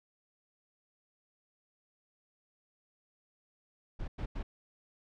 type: noise bursts at uneven times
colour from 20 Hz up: brown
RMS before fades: -37 dBFS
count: 3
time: 3.99-4.08 / 4.18-4.26 / 4.35-4.43 s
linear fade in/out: 10 ms
effects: low-pass 4000 Hz 12 dB/octave